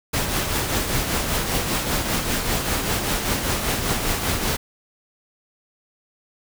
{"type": "noise with tremolo", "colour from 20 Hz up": "pink", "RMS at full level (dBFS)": -21, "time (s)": [0.13, 4.57], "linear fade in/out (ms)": 10, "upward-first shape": "triangle", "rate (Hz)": 5.1, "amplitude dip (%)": 50, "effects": []}